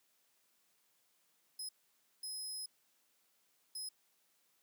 20% pulse tone bursts at uneven times, 5100 Hz, D#8, 42 cents sharp, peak -36 dBFS, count 3, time 1.59-1.69 / 2.23-2.66 / 3.75-3.89 s, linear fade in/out 5 ms, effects white hiss -75 dBFS RMS until 4.62 s + high-pass 150 Hz 12 dB/octave

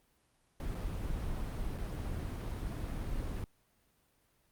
brown noise with dropouts, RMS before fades -37 dBFS, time 0.6-3.44 s, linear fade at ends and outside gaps 1 ms, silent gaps 0.747-0.751 / 1.779-1.783 s, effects pink hiss -72 dBFS RMS until 4.51 s + Opus 32 kbps

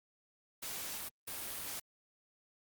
white noise bursts at uneven times, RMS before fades -42 dBFS, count 2, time 0.62-1.09 / 1.27-1.8 s, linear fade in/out 10 ms, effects Opus 48 kbps

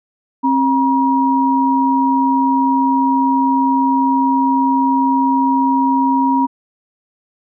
sine tone pair together, 267.1 / 955 Hz, C4 / A#5, +36 / +42 cents, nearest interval octave + minor seventh, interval 2206 cents, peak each -14 dBFS, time 0.43-6.47 s, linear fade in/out 20 ms, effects none

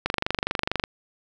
click train, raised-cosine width 0.3 ms, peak -7 dBFS, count 20, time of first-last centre 0.06-0.839 s, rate 24.4 Hz, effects none

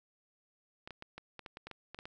clicks, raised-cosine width 0.3 ms, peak -29 dBFS, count 12, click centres 0.875 / 0.907 / 1.024 / 1.18 / 1.393 / 1.462 / 1.571 / 1.67 / 1.713 / 1.946 / 1.989 / 2.055 s, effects none

